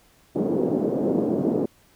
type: band-pass noise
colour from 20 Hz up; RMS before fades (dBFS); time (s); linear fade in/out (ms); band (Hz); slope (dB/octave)
white; -23; 0.35-1.66; 10; 170 to 450; 24
effects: pink hiss -58 dBFS RMS until 1.95 s